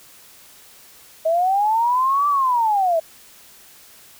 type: linear two-way sweep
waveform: sine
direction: up then down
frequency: 631 to 1172 to 631 Hz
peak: -15 dBFS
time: 1.25-3 s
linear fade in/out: 10 ms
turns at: 2.28 s
effects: white hiss -47 dBFS RMS until 4.19 s